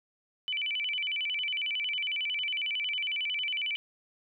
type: tone with vibrato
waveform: sine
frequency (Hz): 2642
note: E7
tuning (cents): +3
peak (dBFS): -29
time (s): 0.48-3.76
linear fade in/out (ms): 0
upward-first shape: square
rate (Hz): 11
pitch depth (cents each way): 220
effects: none